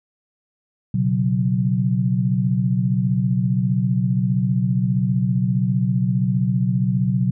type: chord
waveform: sine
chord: B suspended second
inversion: none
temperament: equal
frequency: 123.47 / 138.59 / 185 Hz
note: B2 / C#3 / F#3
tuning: 0 / 0 / 0 cents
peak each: -20 / -23 / -20 dBFS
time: 0.94-7.31 s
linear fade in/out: 5 ms
effects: none